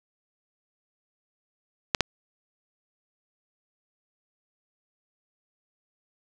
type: clicks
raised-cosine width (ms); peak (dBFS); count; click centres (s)
0.2; -3; 2; 1.948 / 2.007
effects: none

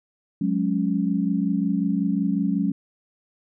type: chord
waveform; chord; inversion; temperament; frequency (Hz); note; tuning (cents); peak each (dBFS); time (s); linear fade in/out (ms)
sine; F# suspended second; none; equal with one note detuned; 182.24 / 207.7 / 277.2; F#3 / G#3 / C#4; -26 / 0 / 0; -24 / -24 / -25; 0.41-2.72; 5
effects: none

